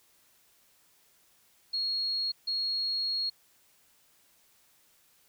sine tone bursts at uneven times, 4300 Hz, C8, 47 cents sharp, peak -28 dBFS, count 2, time 1.73-2.32 / 2.47-3.3 s, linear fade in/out 10 ms, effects white hiss -65 dBFS RMS until 5.28 s

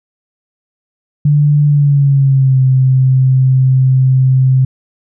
sine tone with pitch glide, 146.83 to 130.81 Hz, D3 to C3, 0 to 0 cents, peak -6 dBFS, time 1.25-4.65 s, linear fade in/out 5 ms, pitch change -200 cents, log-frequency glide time 1.66-2.6 s, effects none

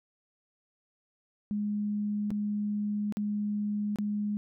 sine tone with dropouts, 207.7 Hz, G#3, in tune, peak -28 dBFS, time 1.51-4.37 s, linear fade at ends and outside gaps 0 ms, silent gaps 2.305-2.314 / 3.124-3.17 / 3.959-3.986 s, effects none

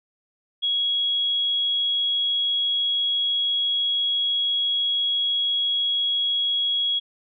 sine tone, 3322 Hz, G#7, in tune, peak -20 dBFS, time 0.62-7 s, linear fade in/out 20 ms, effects none

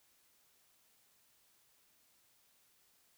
silence, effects white hiss -71 dBFS RMS until 3.17 s

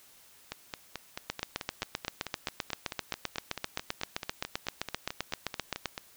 two click trains, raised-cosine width 0.2 ms, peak -13 / -18 dBFS, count 36 / 26, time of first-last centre 1.3-5.857 / 0.52-5.979 s, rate 7.68 / 4.58 Hz, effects white hiss -58 dBFS RMS until 6.16 s

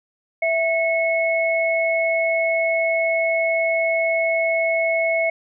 sine tone pair together, 659.3 / 2191 Hz, E5 / C#7, 0 / -21 cents, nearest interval octave + major sixth, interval 2079 cents, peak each -19 / -21 dBFS, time 0.42-5.3 s, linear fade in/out 5 ms, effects none

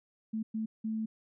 sine tone bursts at uneven times, 220 Hz, A3, in tune, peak -31 dBFS, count 3, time 0.33-0.43 / 0.54-0.66 / 0.84-1.06 s, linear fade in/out 10 ms, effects none

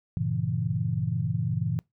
sine chord, G diminished seventh, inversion none, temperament equal, 98 / 116.54 / 138.59 / 164.81 Hz, G2 / Bb2 / Db3 / Fb3, 0 / 0 / 0 / 0 cents, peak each -33 / -29 / -31 / -30 dBFS, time 0.17-1.79 s, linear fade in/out 0 ms, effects noise-tail reverb RT60 0.2 s tail -25 dB re dry

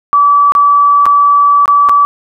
sine tone with dropouts, 1151 Hz, D6, 35 cents flat, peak -4 dBFS, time 0.13-2.05 s, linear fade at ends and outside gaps 0 ms, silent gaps 0.521-0.551 / 1.056-1.064 / 1.657-1.679 / 1.888-1.894 s, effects none

